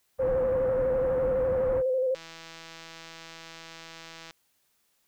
pink low-pass noise, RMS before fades -36 dBFS, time 0.18-1.83 s, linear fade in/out 50 ms, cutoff 1500 Hz, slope 24 dB/octave
sine tone with vibrato, 517 Hz, C5, 21 cents flat, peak -23 dBFS, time 0.19-2.15 s, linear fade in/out 10 ms, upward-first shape square, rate 12 Hz, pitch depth 32 cents each way
click train, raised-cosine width 0.2 ms, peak -27 dBFS, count 355, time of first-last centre 2.15-4.309 s, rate 164 Hz
effects white hiss -71 dBFS RMS until 5.07 s

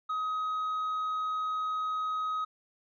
triangle tone with tanh clipping, 1263 Hz, D#6, 26 cents sharp, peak -30 dBFS, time 0.09-2.45 s, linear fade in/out 10 ms, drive 7 dB, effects none

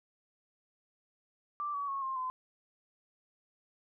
sine tone with pitch steps, 1174.7 / 1135.3 / 1097.3 / 1060.5 / 1025 Hz, D6 / C#6 / C#6 / C6 / C6, 0 / +41 / -18 / +23 / -36 cents, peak -33 dBFS, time 1.6-2.3 s, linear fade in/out 0 ms, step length 140 ms, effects none

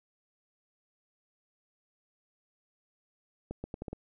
accelerating click train, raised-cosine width 2 ms, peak -24 dBFS, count 6, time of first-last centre 3.51-3.93 s, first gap 130 ms, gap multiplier 0.78, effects none

